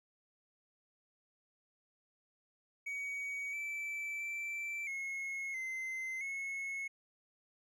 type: tone with pitch steps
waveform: triangle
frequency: 2256 / 2322 / 2336 / 2171 / 2068 / 2185 Hz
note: C#7 / D7 / D7 / C#7 / C7 / C#7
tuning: +30 / -20 / -10 / -37 / -21 / -26 cents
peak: -36 dBFS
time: 2.86-6.88 s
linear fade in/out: 10 ms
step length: 670 ms
effects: none